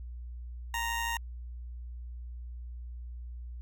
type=tone with amplitude modulation; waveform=20% pulse; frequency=930 Hz; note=A#5; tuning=4 cents flat; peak=-24 dBFS; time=0.74-1.17 s; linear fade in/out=2 ms; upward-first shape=sine; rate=113 Hz; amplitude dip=45%; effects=added 60 Hz sine -39 dBFS peak until 3.61 s